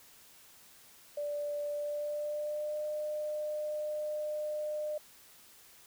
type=tone with pitch glide; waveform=sine; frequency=585 to 604.2 Hz; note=D5 to D5; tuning=-7 to +49 cents; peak=-33 dBFS; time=1.17-4.98 s; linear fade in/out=5 ms; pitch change=+56 cents; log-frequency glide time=1.69-2.83 s; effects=white hiss -58 dBFS RMS until 5.86 s